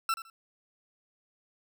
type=tone with echo; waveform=40% pulse; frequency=1339 Hz; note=E6; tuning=27 cents sharp; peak=-25 dBFS; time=0.09-0.14 s; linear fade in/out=2 ms; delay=80 ms; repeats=2; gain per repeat=-13 dB; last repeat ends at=0.3 s; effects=none